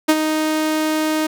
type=tone with ADSR envelope; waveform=sawtooth; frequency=311.1 Hz; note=D#4; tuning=in tune; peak=-5 dBFS; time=0.08-1.27 s; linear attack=14 ms; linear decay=49 ms; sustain=-8 dB; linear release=8 ms; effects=none